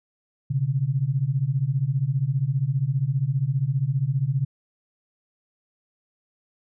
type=beating tone pair; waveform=sine; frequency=126.7 / 141.7 Hz; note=B2 / C#3; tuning=+45 / +38 cents; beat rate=15 Hz; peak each=-24 / -23 dBFS; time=0.5-4.45 s; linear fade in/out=10 ms; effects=none